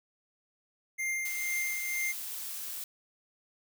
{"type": "tone with tremolo", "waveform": "square", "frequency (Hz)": 2105, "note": "C7", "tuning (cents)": 10, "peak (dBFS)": -30, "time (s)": [0.98, 2.13], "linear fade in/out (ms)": 20, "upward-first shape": "triangle", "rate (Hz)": 2.1, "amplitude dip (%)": 50}
{"type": "noise", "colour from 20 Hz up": "blue", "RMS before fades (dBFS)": -39, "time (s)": [1.25, 2.84], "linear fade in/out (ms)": 2}
{"effects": []}